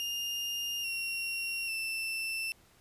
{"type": "tone with pitch steps", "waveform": "35% pulse", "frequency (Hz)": [2821, 2744, 2669], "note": ["F7", "F7", "E7"], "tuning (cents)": [17, -31, 21], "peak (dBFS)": -31, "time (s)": [0, 2.52], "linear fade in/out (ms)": 0, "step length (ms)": 840, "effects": ["pink hiss -63 dBFS RMS until 2.8 s", "resampled to 32000 Hz"]}